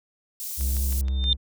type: high-pass noise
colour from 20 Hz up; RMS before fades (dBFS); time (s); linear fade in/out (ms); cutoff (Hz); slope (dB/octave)
white; -33; 0.4-1.01; 0; 6400; 12
type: tone with vibrato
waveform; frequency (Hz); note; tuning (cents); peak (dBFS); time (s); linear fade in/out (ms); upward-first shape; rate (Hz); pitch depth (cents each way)
triangle; 66.3; C2; +23; -20; 0.57-1.37; 50; square; 7.4; 13
type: click train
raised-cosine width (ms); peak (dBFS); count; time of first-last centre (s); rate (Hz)
0.2; -24; 5; 0.61-1.241; 6.34
type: tone with exponential growth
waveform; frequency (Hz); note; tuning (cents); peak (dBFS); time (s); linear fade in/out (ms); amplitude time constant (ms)
sine; 3600; A7; +39; -16; 1.05-1.33; 1; 59
effects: none